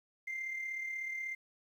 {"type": "tone with amplitude modulation", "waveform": "sine", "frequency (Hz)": 2093, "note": "C7", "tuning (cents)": 0, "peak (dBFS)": -33, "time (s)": [0.27, 1.35], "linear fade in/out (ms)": 10, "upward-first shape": "sine", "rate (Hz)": 36.4, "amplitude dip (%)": 50, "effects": ["tanh soft clip ceiling -33 dBFS", "11-bit"]}